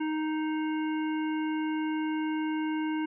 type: harmonic tone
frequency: 311.1 Hz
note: D#4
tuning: in tune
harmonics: 1 / 3 / 5 / 7 / 9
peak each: -28 / -38 / -42 / -45 / -47 dBFS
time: 0-3.06 s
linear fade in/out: 10 ms
effects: none